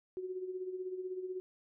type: tone with tremolo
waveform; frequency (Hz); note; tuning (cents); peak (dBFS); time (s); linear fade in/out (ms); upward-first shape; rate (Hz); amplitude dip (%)
sine; 370; F#4; 0; -35; 0.17-1.4; 0; sine; 16; 60
effects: none